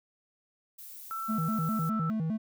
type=noise; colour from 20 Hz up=violet; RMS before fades=-46 dBFS; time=0.78-1.9 s; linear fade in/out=10 ms
type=tone with pitch glide; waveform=sine; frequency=1333 to 1322.3 Hz; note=E6 to E6; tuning=+19 to +5 cents; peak=-33 dBFS; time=1.11-2.1 s; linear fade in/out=0 ms; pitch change=-14 cents; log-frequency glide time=1.24-1.96 s
type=tone with vibrato; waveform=triangle; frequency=187.5 Hz; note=F#3; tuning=23 cents sharp; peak=-26 dBFS; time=1.28-2.38 s; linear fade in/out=20 ms; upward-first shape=square; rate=4.9 Hz; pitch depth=270 cents each way
effects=none